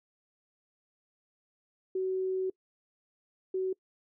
sine tone bursts at uneven times, 375.8 Hz, F#4, 27 cents sharp, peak -28 dBFS, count 2, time 1.95-2.5 / 3.54-3.73 s, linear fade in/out 5 ms, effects noise-tail reverb RT60 0.1 s tail -24 dB re dry

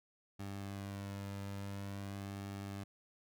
sawtooth tone with flanger, 99.3 Hz, G2, 23 cents sharp, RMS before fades -44 dBFS, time 0.39-2.84 s, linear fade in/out 10 ms, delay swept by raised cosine 2 to 2.69 ms, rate 0.47 Hz, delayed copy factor -0.5, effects none

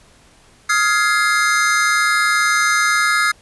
square chord, F minor seventh, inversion third, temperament just, 1257.2 / 1396.9 / 1676.3 / 2095 Hz, Eb6 / F6 / Ab6 / C7, +18 / 0 / +16 / +2 cents, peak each -20 dBFS, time 0.69-3.32 s, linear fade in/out 10 ms, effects pink hiss -50 dBFS RMS until 3.41 s + resampled to 24000 Hz

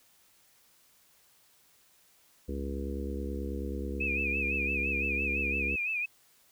harmonic tone, 69.3 Hz, C#2, in tune, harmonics 1 / 3 / 4 / 5 / 6 / 7, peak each -35 / -40 / -41 / -42 / -43 / -43 dBFS, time 2.48-5.76 s, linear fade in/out 10 ms
sine tone with vibrato, 2512 Hz, D#7, 16 cents sharp, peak -29 dBFS, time 4-6.06 s, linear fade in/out 10 ms, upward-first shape sine, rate 5.9 Hz, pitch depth 89 cents each way
effects white hiss -64 dBFS RMS until 6.51 s

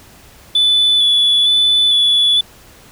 triangle tone with vibrato, 3460 Hz, A7, 30 cents flat, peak -7 dBFS, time 0.55-2.41 s, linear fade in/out 5 ms, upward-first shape square, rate 1.1 Hz, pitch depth 14 cents each way, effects tanh soft clip ceiling -5 dBFS + pink hiss -43 dBFS RMS until 2.91 s

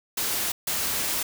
white noise bursts at uneven times, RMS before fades -27 dBFS, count 2, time 0.17-0.52 / 0.67-1.23 s, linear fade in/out 5 ms, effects none

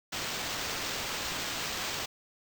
white noise with sample-and-hold, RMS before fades -35 dBFS, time 0.12-2.06 s, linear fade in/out 10 ms, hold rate 11025 Hz, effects none

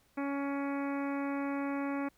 harmonic tone, 279.7 Hz, C#4, 16 cents sharp, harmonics 1 / 2 / 3 / 4 / 5 / 6 / 7 / 8 / 9, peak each -33 / -41 / -43 / -44 / -47 / -50 / -51 / -49 / -54 dBFS, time 0.17-2.09 s, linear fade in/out 10 ms, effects pink hiss -69 dBFS RMS until 2.17 s

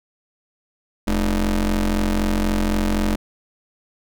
30% pulse ring-modulated tone, 93.3 Hz, F#2, 15 cents sharp, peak -12 dBFS, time 1.07-3.16 s, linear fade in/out 10 ms, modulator 118 Hz, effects none

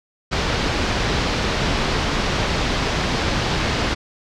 pink low-pass noise, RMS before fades -21 dBFS, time 0.31-3.95 s, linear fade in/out 20 ms, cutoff 5300 Hz, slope 24 dB/octave, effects none

